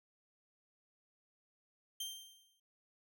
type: tone with exponential decay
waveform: sawtooth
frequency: 3155 Hz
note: G7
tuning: 10 cents sharp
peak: -35 dBFS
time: 2-2.6 s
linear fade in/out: 5 ms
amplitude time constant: 130 ms
effects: none